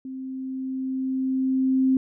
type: tone with level ramp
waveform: sine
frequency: 262.4 Hz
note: C4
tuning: 5 cents sharp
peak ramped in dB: -32 to -16 dBFS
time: 0.05-1.97 s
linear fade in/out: 2 ms
effects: none